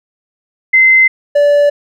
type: tone pair in turn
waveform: sine / triangle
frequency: 2065 / 579.5 Hz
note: C7 / D5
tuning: -23 / -23 cents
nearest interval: octave + minor seventh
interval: 2200 cents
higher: first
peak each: -4 dBFS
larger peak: neither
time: 0.73-1.08 / 1.35-1.7 s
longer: neither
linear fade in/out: 10 ms
effects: none